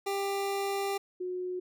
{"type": "tone pair in turn", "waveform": ["25% pulse", "sine"], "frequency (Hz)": [396.2, 363.9], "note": ["G4", "F#4"], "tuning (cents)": [18, -29], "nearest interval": "minor second", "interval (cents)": 147, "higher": "first", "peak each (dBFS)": [-26, -32], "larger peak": "first", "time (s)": [[0.06, 0.98], [1.2, 1.6]], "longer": "first", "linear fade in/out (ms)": 10, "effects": []}